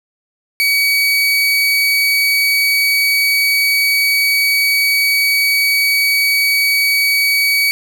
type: tone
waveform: 30% pulse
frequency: 2265 Hz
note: C#7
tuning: 37 cents sharp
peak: -9 dBFS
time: 0.6-7.71 s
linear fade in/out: 0 ms
effects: none